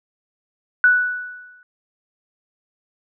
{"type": "tone with exponential decay", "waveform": "sine", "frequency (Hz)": 1480, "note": "F#6", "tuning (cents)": 0, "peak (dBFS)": -8, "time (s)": [0.84, 1.63], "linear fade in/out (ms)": 1, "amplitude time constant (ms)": 170, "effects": []}